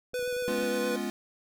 clicks, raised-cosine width 2 ms, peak -37 dBFS, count 10, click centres 0.135 / 0.193 / 0.227 / 0.277 / 0.327 / 0.366 / 0.424 / 0.518 / 0.586 / 0.63 s
square tone with vibrato, 494.6 Hz, B4, 3 cents sharp, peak -30 dBFS, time 0.14-0.96 s, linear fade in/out 2 ms, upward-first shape sine, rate 8.6 Hz, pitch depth 16 cents each way
square chord, C# dominant seventh, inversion second, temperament equal with one note detuned, 209 / 246.9 / 277.2 / 349.2 Hz, G#3 / B3 / C#4 / E#4, +11 / 0 / 0 / 0 cents, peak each -36 / -37 / -39 / -36 dBFS, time 0.48-1.1 s, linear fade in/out 0 ms
effects none

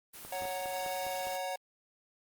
white noise, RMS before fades -47 dBFS, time 0.13-1.38 s, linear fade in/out 20 ms
click train, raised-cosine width 1 ms, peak -32 dBFS, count 6, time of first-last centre 0.25-1.27 s, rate 4.9 Hz
square chord, F# major, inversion second, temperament equal, 554.4 / 740 / 932.3 Hz, C#5 / F#5 / A#5, 0 / 0 / 0 cents, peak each -39 / -38 / -44 dBFS, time 0.32-1.56 s, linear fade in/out 5 ms
10% pulse tone with exponential decay, 87.31 Hz, F2, in tune, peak -35 dBFS, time 0.41-0.51 s, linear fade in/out 5 ms, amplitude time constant 20 ms
effects Opus 24 kbps

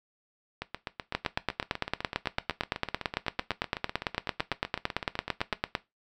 two click trains, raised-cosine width 0.3 ms, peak -17 / -10 dBFS, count 40 / 42, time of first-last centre 0.62-5.532 / 1.15-5.752 s, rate 7.94 / 8.91 Hz, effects noise-tail reverb RT60 0.2 s tail -17 dB re dry

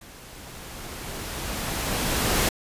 pink noise with level ramp, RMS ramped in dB -46 to -21 dBFS, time 0.01-2.49 s, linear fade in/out 5 ms, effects resampled to 32000 Hz

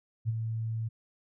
sine tone with ADSR envelope, 112.5 Hz, A2, 39 cents sharp, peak -24 dBFS, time 0.25-0.89 s, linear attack 38 ms, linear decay 28 ms, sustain -6 dB, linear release 16 ms, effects none

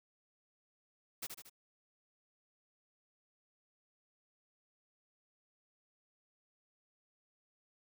white noise with echo, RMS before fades -41 dBFS, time 1.22-1.27 s, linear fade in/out 10 ms, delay 76 ms, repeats 3, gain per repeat -5 dB, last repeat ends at 1.498 s, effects none

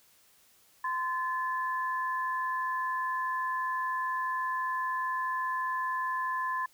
sine tone pair together, 1031 / 1734 Hz, C6 / A6, -26 / -26 cents, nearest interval major sixth, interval 900 cents, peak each -30 / -35 dBFS, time 0.84-6.66 s, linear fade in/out 5 ms, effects white hiss -63 dBFS RMS until 6.73 s

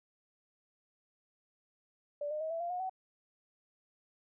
sine tone with pitch steps, 583 / 608.5 / 635 / 662.8 / 691.7 / 721.9 / 753.4 Hz, D5 / D#5 / D#5 / E5 / F5 / F#5 / F#5, -13 / -39 / +35 / +9 / -17 / -43 / +31 cents, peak -34 dBFS, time 2.21-2.896 s, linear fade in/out 5 ms, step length 98 ms, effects none

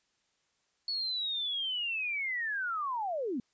sine linear sweep, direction down, 4435 to 217.4 Hz, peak -31 dBFS, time 0.88-3.4 s, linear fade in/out 2 ms, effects white hiss -75 dBFS RMS until 3.53 s + resampled to 16000 Hz

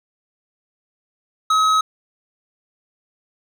sine tone with hard clipping, 1277 Hz, D#6, 45 cents sharp, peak -15 dBFS, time 1.5-1.81 s, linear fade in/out 5 ms, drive 10 dB, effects none

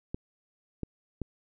clicks, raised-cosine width 3 ms, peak -20 dBFS, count 3, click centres 0.145 / 0.833 / 1.217 s, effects none

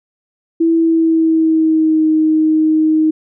sine tone with pitch glide, 329.6 to 313.1 Hz, E4 to D#4, 0 to +11 cents, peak -9 dBFS, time 0.6-3.11 s, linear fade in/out 10 ms, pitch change -89 cents, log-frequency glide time 0.73-2.07 s, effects none

